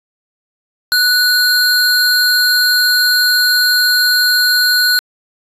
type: tone pair together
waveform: square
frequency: 1480 / 4186 Hz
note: F#6 / C8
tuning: 0 / 0 cents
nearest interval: octave + tritone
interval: 1800 cents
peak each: -13 dBFS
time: 0.92-4.99 s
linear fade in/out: 0 ms
effects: resampled to 32000 Hz